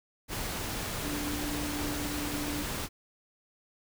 sine tone in noise, 293.7 Hz, D4, in tune, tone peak -35 dBFS, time 1.02-2.67 s, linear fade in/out 50 ms, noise pink, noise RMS -35 dBFS, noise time 0.28-2.89 s, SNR -3 dB, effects none

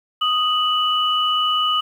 sine tone pair together, 1244.5 / 2960 Hz, D#6 / F#7, 0 / 0 cents, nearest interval octave + minor third, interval 1500 cents, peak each -19 dBFS, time 0.21-1.81 s, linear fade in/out 10 ms, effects 8-bit

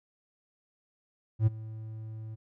triangle tone with ADSR envelope, 110 Hz, A2, in tune, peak -16 dBFS, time 1.39-2.36 s, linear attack 77 ms, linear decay 20 ms, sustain -20 dB, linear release 22 ms, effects none

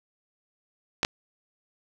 clicks, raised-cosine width 0.2 ms, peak -6 dBFS, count 2, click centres 1.031 / 1.049 s, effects none

